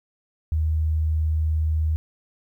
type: tone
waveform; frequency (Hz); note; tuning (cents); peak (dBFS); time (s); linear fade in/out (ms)
sine; 78.4; D#2; +14; -19; 0.52-1.96; 0
effects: 10-bit